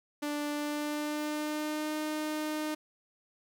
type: tone with pitch glide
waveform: sawtooth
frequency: 294.1 to 306.4 Hz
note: D4 to D#4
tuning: +3 to -27 cents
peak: -28 dBFS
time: 0.22-2.75 s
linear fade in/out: 10 ms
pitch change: +70 cents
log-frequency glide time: 0.52-1.95 s
effects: 11-bit